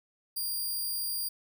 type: tone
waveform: 5% pulse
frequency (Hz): 4788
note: D8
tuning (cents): +33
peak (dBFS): -24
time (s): 0.36-1.29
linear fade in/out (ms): 10
effects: none